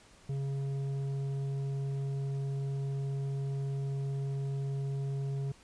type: tone with tanh clipping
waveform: sine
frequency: 137.6 Hz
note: C#3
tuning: 12 cents flat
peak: -33 dBFS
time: 0.29-5.52 s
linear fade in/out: 5 ms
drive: 8 dB
effects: pink hiss -59 dBFS RMS until 5.63 s + resampled to 22050 Hz